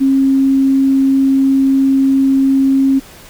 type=tone; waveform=sine; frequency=269.7 Hz; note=C#4; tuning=47 cents flat; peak=-8 dBFS; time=0-3 s; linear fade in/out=20 ms; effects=pink hiss -38 dBFS RMS until 3.29 s